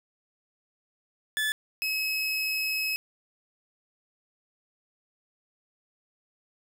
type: tone pair in turn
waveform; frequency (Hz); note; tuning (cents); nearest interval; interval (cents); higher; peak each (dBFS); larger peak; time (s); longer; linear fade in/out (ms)
30% pulse; 1733 / 2567; A6 / E7; -27 / -47; perfect fifth; 680; second; -23 / -24; first; 1.37-1.52 / 1.82-2.96; second; 0
effects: none